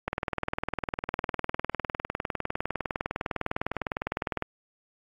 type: click train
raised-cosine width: 0.5 ms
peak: -13 dBFS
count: 87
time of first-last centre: 0.08-4.423 s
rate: 19.8 Hz
effects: AAC 32 kbps